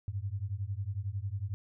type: beating tone pair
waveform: sine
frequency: 93.9 / 104.9 Hz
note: F#2 / G#2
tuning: +26 / +18 cents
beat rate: 11 Hz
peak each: -36 / -36 dBFS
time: 0.08-1.54 s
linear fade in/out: 0 ms
effects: none